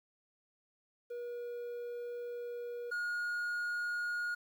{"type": "tone pair in turn", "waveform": "triangle", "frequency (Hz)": [480.5, 1435.8], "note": ["B4", "F6"], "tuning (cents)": [-48, 48], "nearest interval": "octave + perfect fifth", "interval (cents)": 1896, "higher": "second", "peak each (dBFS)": [-37, -32], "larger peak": "second", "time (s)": [[1.1, 2.91], [2.91, 4.35]], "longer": "first", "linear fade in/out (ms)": 10, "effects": ["11-bit"]}